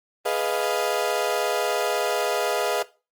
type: chord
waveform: 35% pulse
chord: F half-diminished seventh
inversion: first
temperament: equal with one note detuned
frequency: 417.5 / 493.9 / 622.3 / 698.5 Hz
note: Ab4 / Cb5 / Eb5 / F5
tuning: +9 / 0 / 0 / 0 cents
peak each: -26 dBFS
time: 0.25-2.83 s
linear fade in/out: 10 ms
effects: noise-tail reverb RT60 0.3 s tail -18 dB re dry + Opus 32 kbps